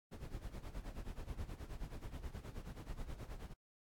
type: noise with tremolo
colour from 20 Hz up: brown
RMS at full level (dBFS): -44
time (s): 0.11-3.54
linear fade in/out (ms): 20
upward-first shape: sine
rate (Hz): 9.4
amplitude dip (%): 75
effects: AAC 64 kbps